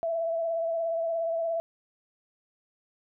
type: tone with vibrato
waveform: sine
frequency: 663 Hz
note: E5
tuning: 10 cents sharp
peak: -26 dBFS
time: 0.03-1.6 s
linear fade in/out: 0 ms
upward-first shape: triangle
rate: 17 Hz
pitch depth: 35 cents each way
effects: none